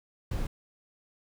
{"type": "noise", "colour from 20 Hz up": "brown", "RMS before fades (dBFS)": -31, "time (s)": [0.31, 0.47], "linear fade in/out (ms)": 5, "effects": []}